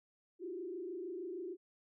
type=tone with frequency modulation; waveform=sine; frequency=359.6 Hz; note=F#4; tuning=49 cents flat; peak=-40 dBFS; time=0.39-1.57 s; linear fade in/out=50 ms; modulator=26.5 Hz; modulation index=1.2; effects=none